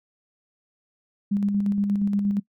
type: tone with tremolo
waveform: sine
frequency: 201.9 Hz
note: G#3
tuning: 49 cents flat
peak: -19 dBFS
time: 1.31-2.4 s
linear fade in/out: 10 ms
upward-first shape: square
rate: 8.5 Hz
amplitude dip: 35%
effects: noise-tail reverb RT60 0.1 s tail -21 dB re dry